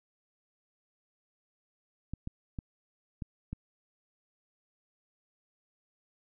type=clicks; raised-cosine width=5 ms; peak=-24 dBFS; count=5; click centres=2.136 / 2.274 / 2.588 / 3.222 / 3.53 s; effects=none